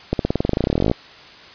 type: accelerating click train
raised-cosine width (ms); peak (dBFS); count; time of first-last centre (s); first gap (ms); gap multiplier
2; -4; 24; 0.13-0.914; 62; 0.94
effects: white hiss -42 dBFS RMS until 1.54 s + resampled to 11025 Hz